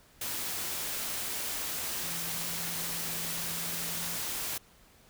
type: tone in noise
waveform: sine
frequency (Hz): 168.9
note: E3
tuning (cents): +42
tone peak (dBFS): -45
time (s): 2.03-4.16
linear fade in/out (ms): 5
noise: white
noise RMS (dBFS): -35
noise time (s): 0.21-4.58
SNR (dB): -13
effects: pink hiss -60 dBFS RMS until 5.09 s

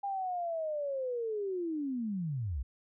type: linear sweep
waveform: sine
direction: down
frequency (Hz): 808 to 55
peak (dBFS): -32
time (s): 0.03-2.63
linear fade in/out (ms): 10
effects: none

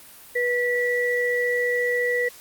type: tone pair together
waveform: sine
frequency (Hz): 488.1 / 1952.4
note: B4 / B6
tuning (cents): -20 / -20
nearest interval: 2 octaves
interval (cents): 2400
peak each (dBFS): -23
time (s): 0.35-2.29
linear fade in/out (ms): 10
effects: white hiss -46 dBFS RMS until 2.4 s + Opus 32 kbps

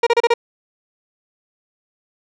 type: tone bursts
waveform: 30% pulse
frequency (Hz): 470.5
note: A#4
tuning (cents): +16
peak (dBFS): -8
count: 5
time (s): 0.03-0.339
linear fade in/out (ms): 5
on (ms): 37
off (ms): 31
effects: low-pass 4000 Hz 12 dB/octave

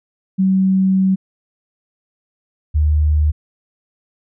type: tone pair in turn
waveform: sine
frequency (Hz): 190 / 75.75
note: F#3 / D#2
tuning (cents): +46 / -46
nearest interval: octave + major third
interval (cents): 1592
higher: first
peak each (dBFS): -11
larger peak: neither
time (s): 0.38-1.16 / 2.74-3.32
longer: first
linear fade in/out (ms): 20
effects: none

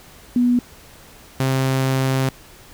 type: tone pair in turn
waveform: sine / sawtooth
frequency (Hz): 244.4 / 132.57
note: B3 / C3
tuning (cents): -18 / +23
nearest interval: major seventh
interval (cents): 1059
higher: first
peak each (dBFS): -13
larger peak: neither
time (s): 0.36-0.59 / 1.4-2.29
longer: second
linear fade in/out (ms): 2
effects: pink hiss -45 dBFS RMS until 2.73 s

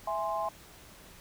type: chord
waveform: sine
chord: E augmented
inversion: none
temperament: equal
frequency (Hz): 659.3 / 830.6 / 1046.5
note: E5 / G#5 / B#5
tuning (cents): 0 / 0 / 0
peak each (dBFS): -34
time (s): 0.07-0.49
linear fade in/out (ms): 5
effects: pink hiss -53 dBFS RMS until 1.2 s

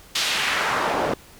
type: noise with band-pass filter sweep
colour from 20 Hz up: pink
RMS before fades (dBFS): -23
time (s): 0.15-1.14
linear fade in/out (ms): 5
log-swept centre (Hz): 4200 to 520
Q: 1.2
effects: pink hiss -48 dBFS RMS until 1.39 s

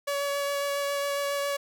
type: tone with vibrato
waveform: sawtooth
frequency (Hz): 566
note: C#5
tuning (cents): +36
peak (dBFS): -23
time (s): 0.07-1.57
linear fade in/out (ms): 10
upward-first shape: sine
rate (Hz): 7.3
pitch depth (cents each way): 10
effects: none

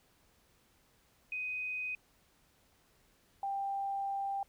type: tone pair in turn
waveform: sine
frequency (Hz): 2503 / 790.2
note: D#7 / G5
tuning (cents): +10 / +14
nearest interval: octave + minor sixth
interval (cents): 1996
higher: first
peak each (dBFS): -35 / -33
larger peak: second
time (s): 1.32-1.95 / 3.43-4.43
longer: second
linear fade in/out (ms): 2
effects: pink hiss -69 dBFS RMS until 4.48 s

